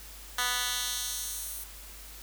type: tone with high-pass filter sweep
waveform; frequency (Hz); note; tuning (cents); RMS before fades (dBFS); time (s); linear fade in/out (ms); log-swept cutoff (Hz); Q
10% pulse; 246.9; B3; 0; -33; 0.38-1.64; 5; 1600 to 12000; 0.84
effects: added 50 Hz sine -48 dBFS peak until 2.22 s + white hiss -48 dBFS RMS until 2.22 s